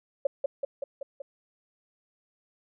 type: tone with echo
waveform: sine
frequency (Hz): 554.4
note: C#5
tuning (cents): 0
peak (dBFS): -20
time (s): 0.25-0.27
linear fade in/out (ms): 5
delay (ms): 190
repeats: 5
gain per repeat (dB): -3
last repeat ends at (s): 1.22
effects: none